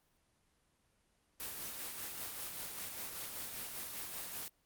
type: noise with tremolo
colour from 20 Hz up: white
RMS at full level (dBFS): -42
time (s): 1.4-4.48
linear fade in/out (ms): 0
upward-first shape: sine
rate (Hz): 5.1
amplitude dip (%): 35
effects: pink hiss -75 dBFS RMS until 4.65 s + Opus 24 kbps